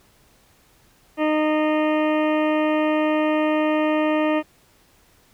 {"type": "harmonic tone with a mistuned harmonic", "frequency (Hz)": 307.3, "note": "D#4", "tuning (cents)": -21, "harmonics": [1, 2, 3, 4, 6, 7, 8, 9, 10], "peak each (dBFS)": [-20, -22, -29, -30, -32, -38, -35, -38, -42], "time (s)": [1.17, 4.43], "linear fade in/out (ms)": 50, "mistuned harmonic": 7, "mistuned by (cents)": -23, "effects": ["pink hiss -57 dBFS RMS until 5.33 s"]}